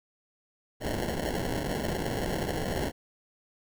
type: noise with sample-and-hold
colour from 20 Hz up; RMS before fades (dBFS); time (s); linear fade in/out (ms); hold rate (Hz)
white; -31; 0.8-2.92; 50; 1225
effects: none